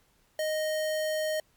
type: tone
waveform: square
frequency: 621 Hz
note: D#5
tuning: 3 cents flat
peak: -28 dBFS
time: 0.39-1.4 s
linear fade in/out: 2 ms
effects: pink hiss -67 dBFS RMS until 1.56 s + MP3 96 kbps